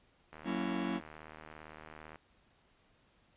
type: click train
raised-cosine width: 0.5 ms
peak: -34 dBFS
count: 143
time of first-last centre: 0.33-2.158 s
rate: 77.7 Hz
type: chord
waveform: 45% pulse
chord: F# dominant seventh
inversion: none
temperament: just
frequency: 185 / 231.2 / 277.5 / 333 Hz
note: F#3 / A#3 / C#4 / E4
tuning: 0 / -14 / +2 / +18 cents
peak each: -39 dBFS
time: 0.44-1.01 s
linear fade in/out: 50 ms
effects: pink hiss -69 dBFS RMS until 3.36 s + resampled to 8000 Hz